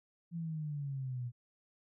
sine exponential sweep, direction down, 171.4 to 119.2 Hz, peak -36 dBFS, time 0.31-1.32 s, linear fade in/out 50 ms, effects none

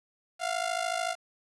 sawtooth ring-modulated tone, 698.5 Hz, F5, in tune, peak -22 dBFS, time 0.39-1.16 s, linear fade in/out 50 ms, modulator 26.8 Hz, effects resampled to 24000 Hz + 9-bit

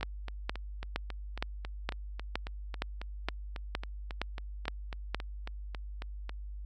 two click trains, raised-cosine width 0.3 ms, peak -15 / -24 dBFS, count 12 / 24, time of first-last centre 0.03-5.146 / 0.01-6.294 s, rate 2.15 / 3.66 Hz, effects added 50 Hz sine -39 dBFS peak until 6.65 s

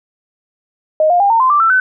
sine tone with pitch steps, 622.3 / 706.6 / 802.4 / 911.1 / 1034.6 / 1174.7 / 1333.9 / 1514.7 Hz, D#5 / F5 / G5 / A#5 / C6 / D6 / E6 / F#6, 0 / +20 / +40 / -40 / -20 / 0 / +20 / +40 cents, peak -8 dBFS, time 1-1.8 s, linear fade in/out 2 ms, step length 100 ms, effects none

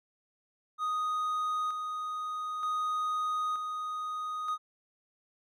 triangle tone with tremolo, 1244.5 Hz, D#6, in tune, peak -27 dBFS, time 0.78-4.58 s, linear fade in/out 50 ms, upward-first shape square, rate 0.54 Hz, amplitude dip 40%, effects none

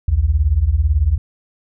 sine beating tone pair, 61.74 / 79.74 Hz, B1 / D#2, 0 / +43 cents, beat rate 18 Hz, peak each -16 / -14 dBFS, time 0.08-1.18 s, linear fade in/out 5 ms, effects none

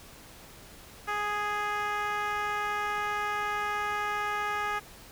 10% pulse tone with band-pass filter, 415.3 Hz, G#4, in tune, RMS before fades -31 dBFS, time 1.07-4.8 s, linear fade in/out 20 ms, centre 1200 Hz, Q 1.1, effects pink hiss -50 dBFS RMS until 5.11 s

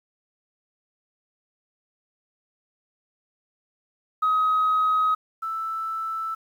sine tone pair in turn, 1265 / 1320.7 Hz, D#6 / E6, +28 / +3 cents, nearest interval minor second, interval 75 cents, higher second, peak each -17 / -26 dBFS, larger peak first, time 4.22-5.15 / 5.42-6.35 s, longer neither, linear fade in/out 10 ms, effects tanh soft clip ceiling -15 dBFS + 9-bit

